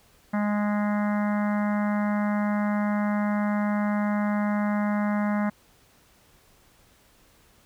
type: harmonic tone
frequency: 207.5 Hz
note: G#3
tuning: 1 cent flat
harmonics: 1 / 3 / 4 / 5 / 6 / 7 / 8 / 9 / 10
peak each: -23 / -33 / -35 / -37 / -39 / -40 / -41 / -42 / -43 dBFS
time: 0.33-5.5 s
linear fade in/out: 10 ms
effects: pink hiss -59 dBFS RMS until 7.65 s